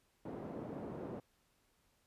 pink band-pass noise, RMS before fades -45 dBFS, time 0.25-1.2 s, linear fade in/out 5 ms, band 190 to 540 Hz, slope 12 dB/octave, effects pink hiss -75 dBFS RMS until 2.06 s + resampled to 32000 Hz

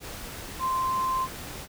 sine tone in noise, 1043 Hz, C6, 6 cents flat, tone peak -24 dBFS, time 0.59-1.28 s, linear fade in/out 50 ms, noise pink, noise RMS -39 dBFS, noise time 0-1.68 s, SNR +12 dB, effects none

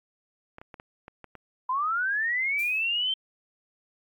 clicks, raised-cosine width 0.5 ms, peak -28 dBFS, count 7, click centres 0.584 / 0.615 / 0.742 / 0.799 / 1.081 / 1.243 / 1.353 s
sine linear sweep, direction up, 992 to 3136 Hz, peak -24 dBFS, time 1.69-3.14 s, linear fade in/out 5 ms
violet noise with exponential decay, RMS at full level -38 dBFS, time 2.59-3 s, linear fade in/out 0 ms, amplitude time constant 89 ms
effects AAC 64 kbps

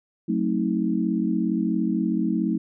sine chord, F# diminished seventh, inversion none, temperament just, 185 / 222 / 266.4 / 319.7 Hz, F#3 / A3 / C4 / Eb4, 0 / +16 / +31 / +47 cents, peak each -26 / -25 / -29 / -26 dBFS, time 0.28-2.58 s, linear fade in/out 10 ms, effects none

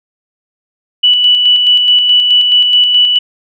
sine tone with tremolo, 2960 Hz, F#7, in tune, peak -4 dBFS, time 1.03-3.19 s, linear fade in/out 10 ms, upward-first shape square, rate 4.7 Hz, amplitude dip 35%, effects none

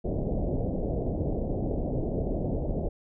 pink low-pass noise, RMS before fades -29 dBFS, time 0.04-2.89 s, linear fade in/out 10 ms, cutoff 670 Hz, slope 48 dB/octave, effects none

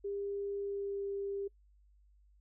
sine tone with pitch glide, 401.2 to 398 Hz, G4 to G4, +40 to +26 cents, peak -35 dBFS, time 0.04-1.48 s, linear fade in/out 10 ms, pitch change -14 cents, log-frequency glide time 0.6-1.05 s, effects noise-tail reverb RT60 0.1 s tail -25 dB re dry + added 50 Hz sine -62 dBFS peak until 2.4 s

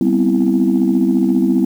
sine chord, C major seventh, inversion second, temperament equal, 196 / 246.9 / 261.6 / 329.6 Hz, G3 / B3 / C4 / E4, 0 / 0 / 0 / 0 cents, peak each -16 dBFS, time 0.01-1.65 s, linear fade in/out 2 ms, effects tanh soft clip ceiling -4 dBFS + 7-bit

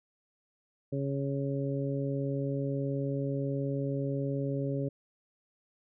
harmonic tone, 138.59 Hz, C#3, in tune, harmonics 1 / 2 / 3 / 4, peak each -32 / -35 / -37 / -38 dBFS, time 0.92-4.89 s, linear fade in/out 10 ms, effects none

